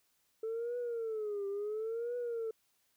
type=tone with vibrato; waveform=sine; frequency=440 Hz; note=A4; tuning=in tune; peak=-33 dBFS; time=0.43-2.51 s; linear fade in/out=5 ms; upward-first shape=triangle; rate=0.72 Hz; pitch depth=190 cents each way; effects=tanh soft clip ceiling -32 dBFS + white hiss -75 dBFS RMS until 2.96 s